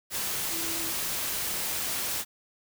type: tone in noise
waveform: sine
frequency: 329.6 Hz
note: E4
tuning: in tune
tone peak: -39 dBFS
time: 0.5-0.93 s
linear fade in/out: 50 ms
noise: white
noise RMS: -31 dBFS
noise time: 0.1-2.25 s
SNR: -11 dB
effects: none